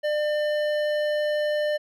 sine tone with hard clipping, 599 Hz, D5, 34 cents sharp, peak -24 dBFS, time 0.03-1.78 s, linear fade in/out 20 ms, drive 12 dB, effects none

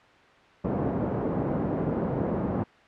pink band-pass noise, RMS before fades -28 dBFS, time 0.64-2.64 s, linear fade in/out 10 ms, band 130 to 600 Hz, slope 12 dB/octave, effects white hiss -54 dBFS RMS until 2.87 s + low-pass 2000 Hz 12 dB/octave

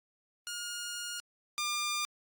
10% pulse tone pair in turn, 1426 / 1199.1 Hz, F6 / D6, +36 / +36 cents, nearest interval minor third, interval 300 cents, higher first, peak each -29 / -23 dBFS, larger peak second, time 0.47-1.2 / 1.58-2.05 s, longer first, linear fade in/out 0 ms, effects AAC 64 kbps

